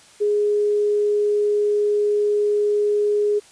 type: tone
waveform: sine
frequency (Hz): 415.3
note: G#4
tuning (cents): 0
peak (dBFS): -16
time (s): 0.2-3.4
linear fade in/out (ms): 20
effects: white hiss -49 dBFS RMS until 3.51 s + resampled to 22050 Hz